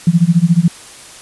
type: tone with tremolo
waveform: sine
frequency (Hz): 170.4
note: F3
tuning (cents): -42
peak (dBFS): -4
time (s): 0.07-0.68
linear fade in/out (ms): 2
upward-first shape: sine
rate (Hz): 14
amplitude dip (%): 95
effects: white hiss -36 dBFS RMS until 1.21 s + resampled to 24000 Hz